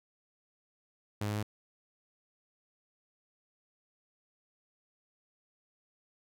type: tone with pitch steps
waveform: sawtooth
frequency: 103.83 / 104.61 / 105.4 Hz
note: G#2 / G#2 / G#2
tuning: 0 / +13 / +26 cents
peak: -28 dBFS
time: 1.21-1.429 s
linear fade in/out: 5 ms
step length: 73 ms
effects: none